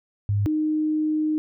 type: tone pair in turn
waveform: sine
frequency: 102 / 308.3 Hz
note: G#2 / D#4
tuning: -31 / -16 cents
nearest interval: octave + perfect fifth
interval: 1915 cents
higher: second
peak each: -19 / -20 dBFS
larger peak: first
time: 0.29-0.46 / 0.46-1.38 s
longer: second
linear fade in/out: 0 ms
effects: none